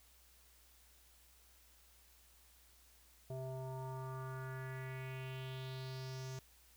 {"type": "tone with low-pass filter sweep", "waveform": "square", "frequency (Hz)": 130.81, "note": "C3", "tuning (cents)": 0, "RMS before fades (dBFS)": -45, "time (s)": [3.3, 6.39], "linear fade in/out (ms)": 2, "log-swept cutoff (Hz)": [610, 6500], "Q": 3.7, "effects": ["added 60 Hz sine -68 dBFS peak until 6.76 s", "white hiss -67 dBFS RMS until 6.76 s"]}